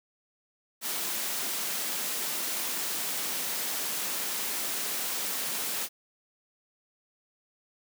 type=high-pass noise; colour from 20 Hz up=white; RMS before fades=-32 dBFS; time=0.81-5.89 s; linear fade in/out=50 ms; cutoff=170 Hz; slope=24 dB/octave; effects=none